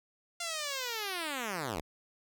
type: linear sweep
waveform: 5% pulse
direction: down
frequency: 699 to 65.41 Hz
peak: -23 dBFS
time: 0.4-1.81 s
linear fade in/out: 5 ms
effects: none